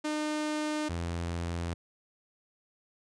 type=tone pair in turn; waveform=sawtooth; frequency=303.7 / 85.22 Hz; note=D#4 / F2; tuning=-42 / -42 cents; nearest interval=octave + minor seventh; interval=2200 cents; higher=first; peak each=-26 / -28 dBFS; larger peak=first; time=0.04-0.89 / 0.89-1.74 s; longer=neither; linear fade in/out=10 ms; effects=resampled to 22050 Hz